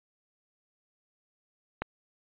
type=click; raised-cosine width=0.5 ms; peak=-15 dBFS; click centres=1.82 s; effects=resampled to 8000 Hz